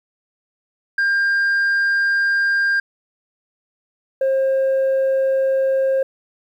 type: tone pair in turn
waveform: sine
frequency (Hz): 1600 / 533.9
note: G6 / C5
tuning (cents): +35 / +35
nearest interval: octave + perfect fifth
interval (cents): 1900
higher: first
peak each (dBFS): -12 / -12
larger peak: neither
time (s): 0.98-2.8 / 4.21-6.03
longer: neither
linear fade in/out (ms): 5
effects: tanh soft clip ceiling -14 dBFS + 9-bit